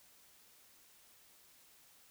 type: silence
effects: white hiss -64 dBFS RMS until 2.1 s